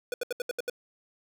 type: tone bursts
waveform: square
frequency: 490.7 Hz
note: B4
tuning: 11 cents flat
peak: -29 dBFS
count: 7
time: 0.12-0.698 s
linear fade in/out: 2 ms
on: 20 ms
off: 73 ms
effects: none